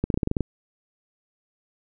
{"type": "clicks", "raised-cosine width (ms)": 3, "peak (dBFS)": -10, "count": 9, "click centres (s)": [0.04, 0.102, 0.142, 0.175, 0.232, 0.274, 0.314, 0.368, 0.407], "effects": []}